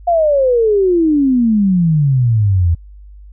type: exponential sweep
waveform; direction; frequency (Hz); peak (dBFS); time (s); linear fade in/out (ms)
sine; down; 710 to 80.9; -9; 0.07-2.75; 10
effects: added 50 Hz sine -34 dBFS peak until 3.32 s